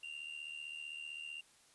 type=tone with amplitude modulation; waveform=triangle; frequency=2782 Hz; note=F7; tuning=7 cents flat; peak=-39 dBFS; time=0.03-1.41 s; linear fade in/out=5 ms; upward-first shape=sine; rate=75.6 Hz; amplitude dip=70%; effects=white hiss -66 dBFS RMS until 1.74 s + resampled to 24000 Hz